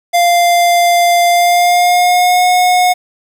square tone with pitch glide, 696 to 725.1 Hz, F5 to F#5, -6 to -35 cents, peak -8 dBFS, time 0.13-2.94 s, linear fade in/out 20 ms, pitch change +71 cents, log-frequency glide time 1.27-2.46 s, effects 7-bit

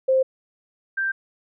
sine tone pair in turn, 525 / 1573.2 Hz, C5 / G6, +6 / +6 cents, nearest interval octave + perfect fifth, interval 1900 cents, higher second, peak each -15 / -21 dBFS, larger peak first, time 0.08-0.23 / 0.97-1.12 s, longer neither, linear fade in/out 10 ms, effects none

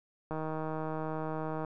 click train, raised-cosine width 1 ms, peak -23 dBFS, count 211, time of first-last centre 0.31-1.648 s, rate 157 Hz, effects none

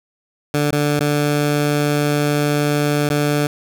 15% pulse tone with dropouts, 146.83 Hz, D3, in tune, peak -9 dBFS, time 0.54-3.47 s, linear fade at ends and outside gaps 2 ms, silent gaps 0.708-0.725 / 0.992-1.006 / 3.09-3.101 s, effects none

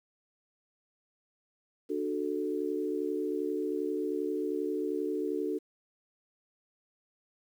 sine chord, D major, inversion none, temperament equal with one note detuned, 297.4 / 370 / 440 Hz, D4 / F#4 / A4, +22 / 0 / 0 cents, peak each -34 dBFS, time 1.89-5.59 s, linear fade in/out 20 ms, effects 10-bit

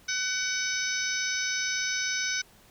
harmonic tone, 753 Hz, F#5, 30 cents sharp, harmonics 2 / 3 / 4 / 5 / 6 / 7 / 8, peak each -32 / -34 / -42 / -37 / -41 / -34 / -33 dBFS, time 0.08-2.42 s, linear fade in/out 10 ms, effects pink hiss -57 dBFS RMS until 2.7 s

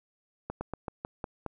slowing click train, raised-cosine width 1 ms, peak -20 dBFS, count 7, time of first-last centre 0.5-1.463 s, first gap 110 ms, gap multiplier 1.15, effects none

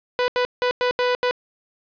sawtooth tone bursts at uneven times, 495.3 Hz, B4, 5 cents sharp, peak -14 dBFS, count 6, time 0.19-0.28 / 0.36-0.45 / 0.62-0.71 / 0.81-0.91 / 0.99-1.15 / 1.23-1.31 s, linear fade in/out 0 ms, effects resampled to 11025 Hz + 8-bit

